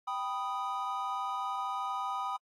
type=chord; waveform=triangle; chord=G augmented; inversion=none; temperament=equal; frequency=784 / 987.8 / 1244.5 Hz; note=G5 / B5 / D#6; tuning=0 / 0 / 0 cents; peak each=-36 / -35 / -34 dBFS; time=0.07-2.37 s; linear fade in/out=10 ms; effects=AAC 48 kbps